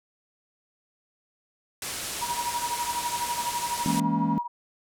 white low-pass noise, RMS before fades -34 dBFS, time 1.82-4 s, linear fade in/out 2 ms, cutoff 11000 Hz, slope 24 dB/octave
sine tone with tremolo, 958 Hz, A#5, 47 cents sharp, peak -24 dBFS, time 2.21-4.48 s, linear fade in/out 20 ms, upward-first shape triangle, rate 12 Hz, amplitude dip 90%
triangle chord, A# half-diminished seventh, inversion second, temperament equal, 164.81 / 207.7 / 233.1 / 277.2 Hz, E3 / G#3 / A#3 / C#4, 0 / 0 / 0 / 0 cents, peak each -27 dBFS, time 3.86-4.38 s, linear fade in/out 0 ms
effects none

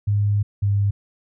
sine tone pair in turn, 102.7 / 100.88 Hz, G#2 / G#2, -19 / -50 cents, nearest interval unison, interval 31 cents, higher first, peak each -16 dBFS, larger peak neither, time 0.07-0.43 / 0.62-0.91 s, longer first, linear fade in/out 10 ms, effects none

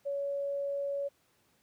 sine tone, 562 Hz, C#5, 24 cents sharp, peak -31 dBFS, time 0.05-1.09 s, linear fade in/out 20 ms, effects pink hiss -70 dBFS RMS until 1.62 s + high-pass 100 Hz 12 dB/octave

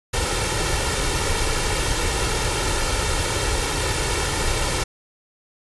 pink noise with comb filter, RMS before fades -22 dBFS, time 0.13-4.84 s, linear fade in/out 10 ms, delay 2.2 ms, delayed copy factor +0.6, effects resampled to 24000 Hz

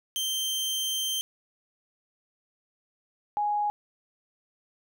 sawtooth / sine tone pair in turn, 3136 / 830.6 Hz, G7 / G#5, 0 / 0 cents, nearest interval octave + major seventh, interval 2300 cents, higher first, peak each -24 dBFS, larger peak neither, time 0.16-1.21 / 3.37-3.7 s, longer first, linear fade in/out 0 ms, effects none

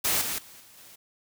white noise with level steps, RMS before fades -25 / -31 / -49 / -53 / -50 dBFS, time 0.04-0.96 s, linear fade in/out 10 ms, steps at 0.21 / 0.38 / 0.6 / 0.77 s, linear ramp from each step 5 ms, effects none

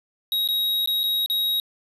square tone with dropouts, 3803 Hz, A#7, 34 cents sharp, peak -21 dBFS, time 0.32-1.6 s, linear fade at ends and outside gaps 1 ms, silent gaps 0.476-0.487 / 0.86-0.874 / 1.033-1.038 / 1.261-1.299 s, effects resampled to 32000 Hz

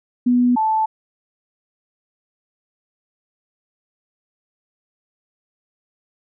sine tone pair in turn, 245.8 / 875.9 Hz, B3 / A5, -8 / -8 cents, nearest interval octave + minor seventh, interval 2200 cents, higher second, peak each -12 / -15 dBFS, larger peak first, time 0.26-0.56 / 0.56-0.86 s, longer neither, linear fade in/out 10 ms, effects none

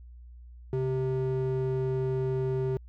triangle ring-modulated tone, 261.5 Hz, C4, 1 cent flat, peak -21 dBFS, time 0.73-2.77 s, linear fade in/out 0 ms, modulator 128 Hz, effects added 60 Hz sine -45 dBFS peak until 2.88 s

